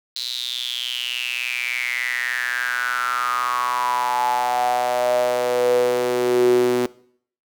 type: tone with high-pass filter sweep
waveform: sawtooth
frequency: 123.47 Hz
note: B2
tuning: in tune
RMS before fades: -21 dBFS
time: 0.16-6.86 s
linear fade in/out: 0 ms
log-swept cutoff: 4100 to 320 Hz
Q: 8.8
effects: noise-tail reverb RT60 0.6 s tail -21 dB re dry